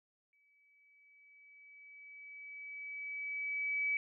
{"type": "tone with exponential growth", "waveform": "sine", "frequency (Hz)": 2288, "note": "D7", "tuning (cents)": -46, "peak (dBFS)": -30, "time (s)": [0.33, 3.97], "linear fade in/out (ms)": 1, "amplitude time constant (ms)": 790, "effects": []}